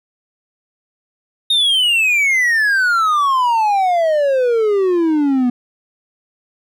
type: exponential sweep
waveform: triangle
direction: down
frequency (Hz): 3729 to 241.2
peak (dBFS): -10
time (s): 1.5-5.5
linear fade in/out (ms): 5
effects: none